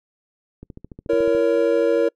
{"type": "click train", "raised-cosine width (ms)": 3, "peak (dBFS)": -24, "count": 11, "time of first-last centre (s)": [0.63, 1.349], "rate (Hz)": 13.9}
{"type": "chord", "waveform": "triangle", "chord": "A# diminished", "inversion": "second", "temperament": "just", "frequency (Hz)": [335.6, 466.2, 559.4], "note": ["E4", "A#4", "C#5"], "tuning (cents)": [31, 0, 16], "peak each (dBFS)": [-20, -16, -18], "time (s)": [1.09, 2.09], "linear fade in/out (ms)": 10}
{"effects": ["noise-tail reverb RT60 0.1 s tail -26 dB re dry"]}